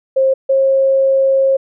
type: tone pair in turn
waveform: sine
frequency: 532 / 538.2 Hz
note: C5 / C5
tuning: +29 / +49 cents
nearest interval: unison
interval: 20 cents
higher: second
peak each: -9 dBFS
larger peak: neither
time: 0.16-0.34 / 0.49-1.57 s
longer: second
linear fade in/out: 10 ms
effects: none